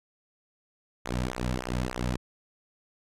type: tone with flanger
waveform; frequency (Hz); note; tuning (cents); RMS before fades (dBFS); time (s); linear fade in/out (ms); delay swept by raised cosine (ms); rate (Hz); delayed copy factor
sawtooth; 62; B1; +7; -31; 1.05-2.17; 5; 0.2 to 2.8; 3.4; -0.95
effects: low-pass 10000 Hz 12 dB/octave